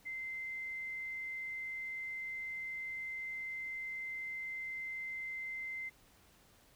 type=tone; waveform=sine; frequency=2076 Hz; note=C7; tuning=14 cents flat; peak=-39 dBFS; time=0.05-5.9 s; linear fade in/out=20 ms; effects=pink hiss -65 dBFS RMS until 6.75 s